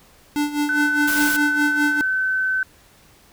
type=tone with tremolo; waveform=square; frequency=293.7 Hz; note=D4; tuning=in tune; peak=-18 dBFS; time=0.36-2.01 s; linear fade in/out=0 ms; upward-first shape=sine; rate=4.9 Hz; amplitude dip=75%
type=tone with pitch glide; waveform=sine; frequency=1508 to 1526.4 Hz; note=F#6 to G6; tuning=+32 to -47 cents; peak=-18 dBFS; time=0.69-2.63 s; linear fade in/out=2 ms; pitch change=+21 cents; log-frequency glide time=1.36-2.05 s
type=noise; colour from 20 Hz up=white; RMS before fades=-26 dBFS; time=1.07-1.37 s; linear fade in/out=10 ms
effects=pink hiss -52 dBFS RMS until 3.32 s